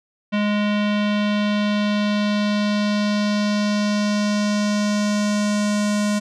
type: tone with low-pass filter sweep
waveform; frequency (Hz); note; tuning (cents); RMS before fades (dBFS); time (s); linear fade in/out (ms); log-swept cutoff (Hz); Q
square; 207.7; G#3; 0; -20; 0.32-6.2; 20; 2900 to 7900; 1.9
effects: none